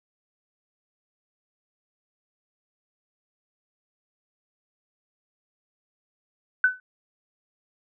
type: tone with exponential decay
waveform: sine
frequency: 1505 Hz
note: F#6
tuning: 29 cents sharp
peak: -12 dBFS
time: 6.64-6.8 s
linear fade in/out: 2 ms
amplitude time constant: 34 ms
effects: none